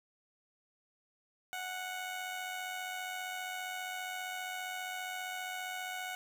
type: tone with amplitude modulation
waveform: 15% pulse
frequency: 738 Hz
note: F#5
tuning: 5 cents flat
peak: -30 dBFS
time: 1.53-6.15 s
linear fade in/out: 0 ms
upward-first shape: sine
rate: 95 Hz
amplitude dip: 40%
effects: none